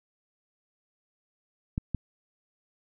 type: clicks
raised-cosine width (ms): 5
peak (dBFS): -16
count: 2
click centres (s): 1.779 / 1.947
effects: none